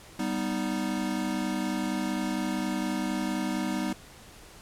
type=chord; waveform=square; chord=G augmented; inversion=none; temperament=equal; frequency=196 / 246.9 / 311.1 Hz; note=G3 / B3 / D#4; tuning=0 / 0 / 0 cents; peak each=-33 dBFS; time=0.19-3.93 s; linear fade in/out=5 ms; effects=pink hiss -50 dBFS RMS until 4.61 s + low-pass 12000 Hz 12 dB/octave